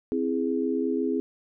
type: chord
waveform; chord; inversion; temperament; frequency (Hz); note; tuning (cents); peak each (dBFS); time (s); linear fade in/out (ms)
sine; C augmented; none; equal; 261.6 / 329.6 / 415.3; C4 / E4 / G#4; 0 / 0 / 0; -27 / -29 / -28; 0.12-1.2; 0
effects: none